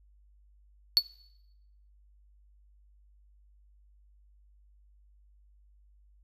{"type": "tone with exponential decay", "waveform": "triangle", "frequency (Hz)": 4435, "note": "C#8", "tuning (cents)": 0, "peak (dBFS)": -13, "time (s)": [0.97, 1.05], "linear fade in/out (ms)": 0, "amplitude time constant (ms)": 16, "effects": ["noise-tail reverb RT60 0.9 s tail -21 dB re dry", "added 50 Hz sine -58 dBFS peak until 6.23 s"]}